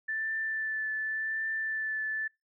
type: tone with vibrato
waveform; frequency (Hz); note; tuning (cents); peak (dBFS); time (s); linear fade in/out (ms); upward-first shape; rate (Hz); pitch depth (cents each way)
sine; 1760; A6; 0; -30; 0.08-2.28; 10; triangle; 0.89; 17
effects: noise-tail reverb RT60 0.2 s tail -23 dB re dry